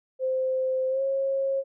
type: tone with pitch glide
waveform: sine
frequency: 520 to 542.1 Hz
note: C5 to C#5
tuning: -11 to -39 cents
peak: -23 dBFS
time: 0.19-1.64 s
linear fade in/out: 50 ms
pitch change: +72 cents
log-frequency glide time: 0.89-1.02 s
effects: none